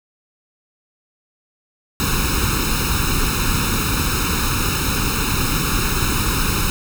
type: noise with comb filter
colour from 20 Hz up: pink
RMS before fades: -19 dBFS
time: 2-6.7 s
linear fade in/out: 0 ms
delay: 0.76 ms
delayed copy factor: +1
effects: none